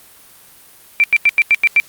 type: tone bursts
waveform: sine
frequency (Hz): 2349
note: D7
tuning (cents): 0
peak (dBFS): -7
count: 7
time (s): 1-1.8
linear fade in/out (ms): 0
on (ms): 38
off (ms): 89
effects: white hiss -44 dBFS RMS until 1.88 s + Opus 32 kbps